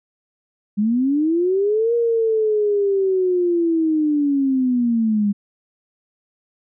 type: linear two-way sweep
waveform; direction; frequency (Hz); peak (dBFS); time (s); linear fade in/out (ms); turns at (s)
sine; up then down; 200 to 473.6 to 200; -15; 0.77-5.33; 20; 1.94
effects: none